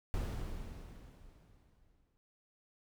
brown noise with exponential decay, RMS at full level -35 dBFS, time 0.14-2.17 s, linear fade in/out 0 ms, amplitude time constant 440 ms, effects none

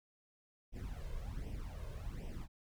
brown noise with flanger, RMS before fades -43 dBFS, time 0.72-2.48 s, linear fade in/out 50 ms, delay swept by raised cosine 0.35 to 1.95 ms, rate 1.3 Hz, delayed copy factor +0.75, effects none

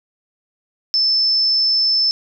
sine tone, 5274 Hz, E8, in tune, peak -13 dBFS, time 0.94-2.11 s, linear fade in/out 0 ms, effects none

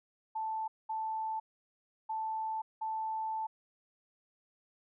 sine tone bursts at uneven times, 880 Hz, A5, in tune, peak -33 dBFS, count 4, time 0.35-0.68 / 0.89-1.4 / 2.09-2.62 / 2.81-3.47 s, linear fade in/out 10 ms, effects none

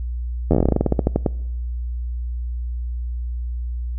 slowing click train, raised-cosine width 2 ms, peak -3 dBFS, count 19, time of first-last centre 0.51-1.262 s, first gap 11 ms, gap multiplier 1.14, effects noise-tail reverb RT60 0.9 s tail -23 dB re dry + added 60 Hz sine -23 dBFS peak until 3.98 s

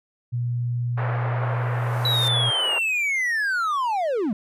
sine tone, 120.7 Hz, B2, 39 cents flat, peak -22 dBFS, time 0.32-2.51 s, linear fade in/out 20 ms
pink band-pass noise, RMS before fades -31 dBFS, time 0.97-2.79 s, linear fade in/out 10 ms, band 470 to 1800 Hz, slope 24 dB/octave
white noise with exponential growth, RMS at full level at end -35 dBFS, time 1.4-2.28 s, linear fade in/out 0 ms, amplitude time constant 190 ms
triangle linear sweep, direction down, 3951 to 188.5 Hz, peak -19 dBFS, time 2.05-4.33 s, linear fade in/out 2 ms
effects resampled to 32000 Hz

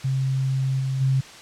sine tone with level steps, 133.2 Hz, C3, 31 cents sharp, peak -20 / -22 / -17 dBFS, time 0.04-1.21 s, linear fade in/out 10 ms, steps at 0.79 / 1 s, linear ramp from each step 20 ms, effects white hiss -42 dBFS RMS until 1.41 s + low-pass 6000 Hz 12 dB/octave

